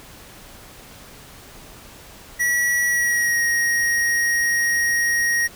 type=tone with pitch glide; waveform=square; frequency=1932 to 1879.2 Hz; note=B6 to A#6; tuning=-39 to +13 cents; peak=-18 dBFS; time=2.39-5.48 s; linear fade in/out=20 ms; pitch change=-48 cents; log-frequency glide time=2.88-3.42 s; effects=pink hiss -43 dBFS RMS until 5.55 s